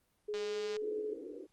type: tone with pitch glide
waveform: sine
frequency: 419.2 to 426.5 Hz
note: G#4 to G#4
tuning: +16 to +46 cents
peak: -35 dBFS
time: 0.28-1.14 s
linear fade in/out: 10 ms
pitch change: +30 cents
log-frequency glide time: 0.4-0.73 s
type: click train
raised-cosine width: 0.2 ms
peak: -29 dBFS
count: 88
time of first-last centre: 0.34-0.766 s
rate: 204 Hz
type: band-pass noise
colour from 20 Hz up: white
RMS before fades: -46 dBFS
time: 0.81-1.47 s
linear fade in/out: 20 ms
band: 280 to 500 Hz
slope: 96 dB/octave
effects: pink hiss -75 dBFS RMS until 1.52 s + Opus 32 kbps